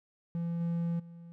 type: tone with level steps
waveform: triangle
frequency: 169.4 Hz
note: E3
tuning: 48 cents sharp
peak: -29 / -27 / -44 dBFS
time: 0.35-1.32 s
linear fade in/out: 0 ms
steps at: 0.6 / 0.99 s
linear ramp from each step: 10 ms
effects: none